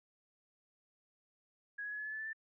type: tone with pitch steps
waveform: sine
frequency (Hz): 1661.2 / 1676.6 / 1692.2 / 1707.9 / 1723.8 / 1739.8 / 1755.9 / 1772.2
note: G#6 / G#6 / G#6 / G#6 / A6 / A6 / A6 / A6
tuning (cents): 0 / +16 / +32 / +48 / -36 / -20 / -4 / +12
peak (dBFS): -39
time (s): 1.78-2.332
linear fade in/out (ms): 10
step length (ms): 69
effects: none